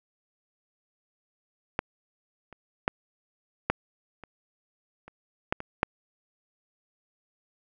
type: clicks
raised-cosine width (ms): 0.5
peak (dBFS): -10 / -30 / -8 / -7 / -28 / -30 / -9 / -21 / -6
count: 9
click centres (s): 1.791 / 2.527 / 2.879 / 3.7 / 4.237 / 5.08 / 5.525 / 5.604 / 5.831
effects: none